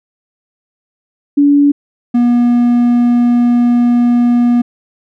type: tone pair in turn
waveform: sine / triangle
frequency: 286.4 / 240.8 Hz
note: D4 / B3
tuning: -43 / -44 cents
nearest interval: minor third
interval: 301 cents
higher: first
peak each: -5 dBFS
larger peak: neither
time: 1.37-1.72 / 2.14-4.62 s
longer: second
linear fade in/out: 10 ms
effects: none